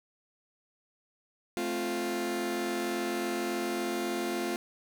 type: chord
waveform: sawtooth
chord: F major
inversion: first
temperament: just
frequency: 218.3 / 261.9 / 349.2 Hz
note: A3 / C4 / F4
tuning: -13 / +2 / 0 cents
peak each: -33 / -33 / -28 dBFS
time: 1.57-4.56 s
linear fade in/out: 0 ms
effects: none